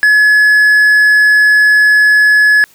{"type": "tone", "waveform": "triangle", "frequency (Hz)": 1700, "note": "G#6", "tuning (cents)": 40, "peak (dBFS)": -3, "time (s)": [0.03, 2.64], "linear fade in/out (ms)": 0, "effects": ["white hiss -46 dBFS RMS until 2.74 s"]}